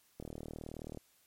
click train, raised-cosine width 2 ms, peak -30 dBFS, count 31, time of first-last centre 0.2-0.973 s, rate 38.8 Hz, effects white hiss -69 dBFS RMS until 1.26 s + MP3 64 kbps

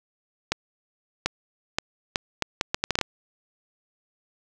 accelerating click train, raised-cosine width 0.2 ms, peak -5 dBFS, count 12, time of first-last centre 0.52-3.013 s, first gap 740 ms, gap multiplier 0.71, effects none

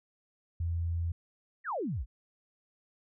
sine tone, 84.4 Hz, E2, 41 cents sharp, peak -29 dBFS, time 0.6-1.12 s, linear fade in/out 5 ms
sine exponential sweep, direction down, 1976 to 42.78 Hz, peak -31 dBFS, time 1.64-2.06 s, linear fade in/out 50 ms
effects none

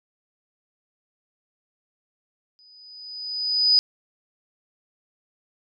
sine tone with exponential growth, 4978 Hz, D#8, in tune, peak -12 dBFS, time 2.59-3.79 s, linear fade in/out 0 ms, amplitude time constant 260 ms, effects none

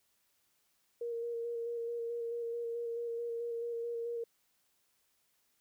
sine tone with vibrato, 468.1 Hz, A#4, 7 cents sharp, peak -35 dBFS, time 1.01-4.24 s, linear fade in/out 5 ms, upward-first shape square, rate 4.6 Hz, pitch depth 15 cents each way, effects white hiss -75 dBFS RMS until 5.6 s

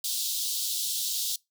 pink high-pass noise, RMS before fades -30 dBFS, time 0.04-1.36 s, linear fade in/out 5 ms, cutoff 3400 Hz, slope 48 dB/octave, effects noise-tail reverb RT60 0.2 s tail -24 dB re dry

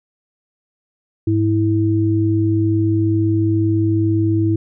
sine tone pair together, 103.83 / 326 Hz, G#2 / E4, 0 / -19 cents, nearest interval octave + minor sixth, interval 1981 cents, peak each -16 dBFS, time 1.27-4.56 s, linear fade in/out 5 ms, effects none

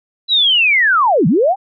sine linear two-way sweep, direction down then up, 3999 to 140 to 823 Hz, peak -9 dBFS, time 0.28-1.56 s, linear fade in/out 50 ms, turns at 1.27 s, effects none

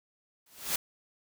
white noise with exponential growth, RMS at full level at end -26 dBFS, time 0.46-0.76 s, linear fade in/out 5 ms, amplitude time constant 64 ms, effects none

